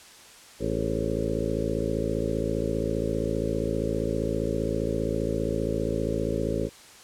harmonic tone with a mistuned harmonic, 55.1 Hz, A1, 3 cents sharp, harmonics 1 / 2 / 3 / 4 / 5 / 6 / 7 / 8 / 9 / 10, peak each -34 / -34 / -34 / -34 / -34 / -34 / -34 / -34 / -34 / -34 dBFS, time 0.59-6.7 s, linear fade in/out 50 ms, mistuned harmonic 7, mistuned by +76 cents, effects white hiss -49 dBFS RMS until 7.03 s + low-pass 9000 Hz 12 dB/octave

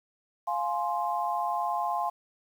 sine chord, F minor, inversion none, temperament just, 698.5 / 838.1 / 1047.7 Hz, F5 / Ab5 / C6, 0 / +16 / +2 cents, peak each -31 dBFS, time 0.47-2.1 s, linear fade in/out 10 ms, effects 9-bit

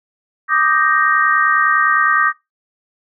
sine chord, Eb major seventh, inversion third, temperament equal, 1174.7 / 1244.5 / 1568 / 1864.7 Hz, D6 / Eb6 / G6 / Bb6, 0 / 0 / 0 / 0 cents, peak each -17 dBFS, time 0.48-2.33 s, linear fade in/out 50 ms, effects noise-tail reverb RT60 0.2 s tail -21 dB re dry

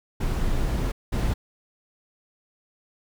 brown noise bursts at uneven times, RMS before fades -24 dBFS, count 2, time 0.2-0.92 / 1.12-1.34 s, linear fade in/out 10 ms, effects none

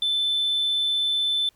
sine tone, 3524 Hz, A7, 2 cents sharp, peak -19 dBFS, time 0.02-1.49 s, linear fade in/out 2 ms, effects tanh soft clip ceiling -18 dBFS + pink hiss -63 dBFS RMS until 1.55 s

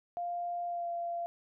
sine tone with pitch glide, 698.5 to 687.7 Hz, F5 to F5, 0 to -27 cents, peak -33 dBFS, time 0.17-1.26 s, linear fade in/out 0 ms, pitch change -27 cents, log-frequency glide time 0.66-0.89 s, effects none

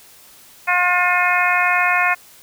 harmonic tone, 357.5 Hz, F4, 41 cents sharp, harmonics 2 / 3 / 4 / 5 / 6 / 7, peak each -21 / -21 / -21 / -21 / -21 / -21 dBFS, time 0.67-2.15 s, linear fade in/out 20 ms, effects white hiss -46 dBFS RMS until 2.42 s

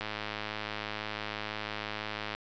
click train, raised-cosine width 0.3 ms, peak -19 dBFS, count 249, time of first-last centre 0.01-2.35 s, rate 106 Hz, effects resampled to 16000 Hz

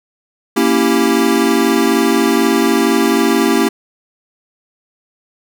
square chord, A# diminished seventh, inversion none, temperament equal, 233.1 / 277.2 / 329.6 / 392 Hz, A#3 / C#4 / E4 / G4, 0 / 0 / 0 / 0 cents, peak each -17 dBFS, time 0.56-3.69 s, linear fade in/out 10 ms, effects none

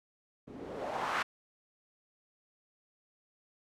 blue noise with low-pass filter sweep, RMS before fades -37 dBFS, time 0.47-1.23 s, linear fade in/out 10 ms, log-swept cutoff 250 to 1500 Hz, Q 2.1, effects none

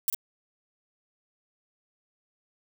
violet noise with echo, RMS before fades -24 dBFS, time 0.08-0.1 s, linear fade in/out 0 ms, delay 46 ms, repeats 1, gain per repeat -6 dB, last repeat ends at 0.146 s, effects none

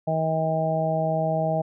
harmonic tone, 159.7 Hz, D#3, 45 cents sharp, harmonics 1 / 2 / 3 / 4 / 5, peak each -26 / -36 / -33 / -24 / -29 dBFS, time 0.07-1.62 s, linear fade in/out 10 ms, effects none

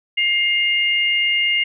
sine tone pair together, 2118 / 2829 Hz, C7 / F7, +21 / +22 cents, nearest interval perfect fourth, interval 501 cents, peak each -18 / -18 dBFS, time 0.17-1.64 s, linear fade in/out 10 ms, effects none

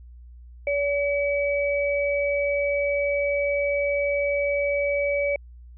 sine tone pair together, 571 / 2284 Hz, D5 / D7, -49 / -49 cents, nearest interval 2 octaves, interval 2400 cents, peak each -22 / -27 dBFS, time 0.67-5.36 s, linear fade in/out 2 ms, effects added 60 Hz sine -42 dBFS peak until 5.77 s

